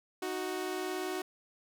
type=tone pair together; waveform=sawtooth; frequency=311.1 / 370 Hz; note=D#4 / F#4; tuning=0 / 0 cents; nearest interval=minor third; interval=300 cents; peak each=-36 / -31 dBFS; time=0.22-1.22 s; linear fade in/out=5 ms; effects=none